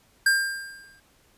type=tone with exponential decay; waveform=square; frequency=1597 Hz; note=G6; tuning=32 cents sharp; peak=-16 dBFS; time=0.26-1 s; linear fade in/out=5 ms; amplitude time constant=160 ms; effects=pink hiss -61 dBFS RMS until 1.37 s + resampled to 32000 Hz